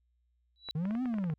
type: tone with exponential growth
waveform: sine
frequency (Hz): 3932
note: B7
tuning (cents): -8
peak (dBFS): -33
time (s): 0.56-0.71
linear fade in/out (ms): 0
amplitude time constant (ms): 32
type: clicks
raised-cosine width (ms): 0.5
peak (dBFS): -29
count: 9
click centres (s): 0.688 / 0.854 / 0.909 / 0.952 / 1.057 / 1.141 / 1.185 / 1.241 / 1.3
type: linear two-way sweep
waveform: triangle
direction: up then down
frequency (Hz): 146.83 to 261.6 to 146.83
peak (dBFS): -28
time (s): 0.75-1.34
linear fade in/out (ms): 5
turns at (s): 1.03
effects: added 60 Hz sine -70 dBFS peak until 1.38 s